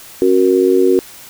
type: tone with amplitude modulation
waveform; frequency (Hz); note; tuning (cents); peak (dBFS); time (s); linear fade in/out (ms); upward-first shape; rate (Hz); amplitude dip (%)
sine; 370; F#4; 0; -4; 0.22-0.99; 0; sine; 98; 100
effects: white hiss -37 dBFS RMS until 1.29 s